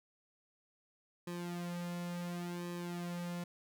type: tone with flanger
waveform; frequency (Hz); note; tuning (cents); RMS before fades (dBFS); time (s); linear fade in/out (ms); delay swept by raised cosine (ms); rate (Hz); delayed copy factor
sawtooth; 174.61; F3; 0; -41; 1.27-3.44; 5; 1.4 to 3.2; 0.7; -0.75
effects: none